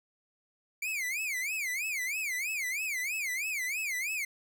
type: tone with vibrato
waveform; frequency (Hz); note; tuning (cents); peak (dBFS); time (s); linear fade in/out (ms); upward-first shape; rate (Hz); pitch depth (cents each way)
45% pulse; 2267; C#7; +38; -31; 0.82-4.25; 5; sine; 3.1; 240
effects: none